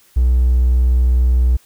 triangle tone with hard clipping, 62.1 Hz, B1, 10 cents sharp, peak -10 dBFS, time 0.16-1.57 s, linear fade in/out 10 ms, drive 3 dB, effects white hiss -52 dBFS RMS until 1.65 s

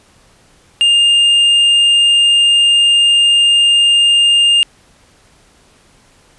sine tone with tanh clipping, 2813 Hz, F7, 12 cents sharp, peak -8 dBFS, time 0.81-4.63 s, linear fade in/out 0 ms, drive 5 dB, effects pink hiss -49 dBFS RMS until 6.38 s + resampled to 24000 Hz

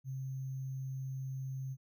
sine tone with sample-and-hold, 132.5 Hz, C3, 22 cents sharp, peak -37 dBFS, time 0.04-1.77 s, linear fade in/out 50 ms, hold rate 6300 Hz, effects none

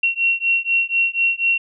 sine beating tone pair, 2731 / 2735.1 Hz, F7 / F7, -39 / -37 cents, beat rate 4.1 Hz, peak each -19 dBFS, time 0.03-1.58 s, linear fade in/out 5 ms, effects none

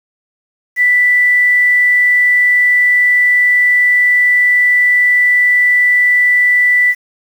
sine tone with quantisation, 1975.5 Hz, B6, in tune, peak -7 dBFS, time 0.76-6.95 s, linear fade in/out 50 ms, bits 6, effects none

